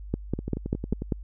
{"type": "two click trains", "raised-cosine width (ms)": 3, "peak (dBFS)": [-18, -12], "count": [8, 6], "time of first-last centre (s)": [[0.39, 1.021], [0.14, 1.122]], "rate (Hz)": [11.1, 5.09], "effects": ["added 50 Hz sine -37 dBFS peak until 1.23 s"]}